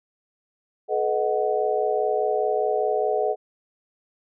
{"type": "chord", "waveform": "sine", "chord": "B dominant seventh", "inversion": "third", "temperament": "equal with one note detuned", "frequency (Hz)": [429, 493.9, 622.3, 740], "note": ["A4", "B4", "D#5", "F#5"], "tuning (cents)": [-44, 0, 0, 0], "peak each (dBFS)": [-24, -28, -26, -26], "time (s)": [0.88, 3.36], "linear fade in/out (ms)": 50, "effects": []}